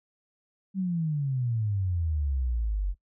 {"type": "exponential sweep", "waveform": "sine", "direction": "down", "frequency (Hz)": [196, 45], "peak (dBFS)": -25, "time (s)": [0.74, 2.95], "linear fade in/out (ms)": 50, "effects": ["noise-tail reverb RT60 0.1 s tail -21 dB re dry"]}